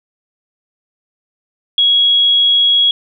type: tone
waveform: sine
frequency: 3322 Hz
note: G#7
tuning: in tune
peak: -8 dBFS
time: 1.78-2.91 s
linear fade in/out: 2 ms
effects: none